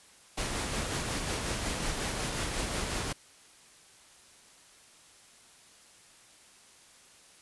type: noise with tremolo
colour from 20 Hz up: pink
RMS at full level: -32 dBFS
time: 0.37-3.13 s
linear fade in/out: 10 ms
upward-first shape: sine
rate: 5.5 Hz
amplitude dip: 30%
effects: white hiss -57 dBFS RMS until 7.41 s + resampled to 24000 Hz